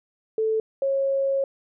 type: tone pair in turn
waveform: sine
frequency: 440 / 545.6 Hz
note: A4 / C#5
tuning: 0 / -28 cents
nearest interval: major third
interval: 372 cents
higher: second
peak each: -20 dBFS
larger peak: neither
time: 0.38-0.6 / 0.82-1.44 s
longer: second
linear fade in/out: 2 ms
effects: none